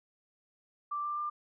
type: tone with pitch steps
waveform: sine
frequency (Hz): 1174.7 / 1184.2 / 1193.9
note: D6 / D6 / D6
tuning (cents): 0 / +14 / +28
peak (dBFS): -32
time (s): 0.91-1.3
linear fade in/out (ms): 10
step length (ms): 130
effects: none